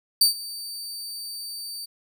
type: tone with ADSR envelope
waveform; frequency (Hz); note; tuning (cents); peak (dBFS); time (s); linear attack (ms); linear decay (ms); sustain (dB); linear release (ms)
sawtooth; 4611; D8; -33; -10; 0.21-1.86; 5; 120; -20; 15
effects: none